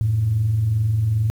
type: tone pair together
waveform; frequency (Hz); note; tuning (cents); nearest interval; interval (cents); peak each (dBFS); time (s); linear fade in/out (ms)
sine; 87.9 / 110.35; F2 / A2; +12 / +5; major third; 393; -27 / -16; 0.01-1.3; 0
effects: tanh soft clip ceiling -10 dBFS + 8-bit